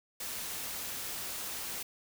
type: noise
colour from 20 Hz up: white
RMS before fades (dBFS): -39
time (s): 0.2-1.83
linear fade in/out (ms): 5
effects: none